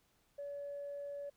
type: tone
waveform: sine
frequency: 570 Hz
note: C#5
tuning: 48 cents sharp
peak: -40 dBFS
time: 0.38-1.3 s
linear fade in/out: 10 ms
effects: tanh soft clip ceiling -37 dBFS + pink hiss -74 dBFS RMS until 1.36 s